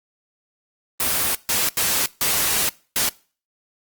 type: noise bursts at uneven times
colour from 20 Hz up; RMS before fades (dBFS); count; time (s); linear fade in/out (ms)
white; -20; 5; 1-1.35 / 1.49-1.69 / 1.77-2.06 / 2.21-2.69 / 2.96-3.09; 2
effects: noise-tail reverb RT60 0.4 s tail -23 dB re dry + Opus 24 kbps